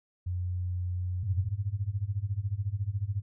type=tone with pitch glide; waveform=sine; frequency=90.2 to 90.93 Hz; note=F#2 to F#2; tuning=-44 to -30 cents; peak=-29 dBFS; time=0.26-1.49 s; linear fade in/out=10 ms; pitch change=+14 cents; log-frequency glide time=0.96-1.06 s
type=tone with tremolo; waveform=sine; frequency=100.7 Hz; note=G2; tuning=47 cents sharp; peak=-25 dBFS; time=1.23-3.22 s; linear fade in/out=5 ms; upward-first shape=sine; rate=14 Hz; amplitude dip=90%
effects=none